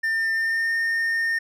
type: tone with pitch glide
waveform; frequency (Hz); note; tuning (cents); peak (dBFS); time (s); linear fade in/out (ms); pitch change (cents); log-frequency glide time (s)
triangle; 1801 to 1826.1; A6 to A#6; +40 to -36; -19; 0.03-1.39; 10; +24; 0.34-0.74
effects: none